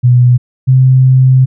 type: tone pair in turn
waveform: sine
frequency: 123.47 / 130.12 Hz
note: B2 / C3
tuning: 0 / -9 cents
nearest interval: minor second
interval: 91 cents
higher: second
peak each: -3 dBFS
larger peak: neither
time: 0.03-0.38 / 0.67-1.46 s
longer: second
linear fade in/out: 20 ms
effects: none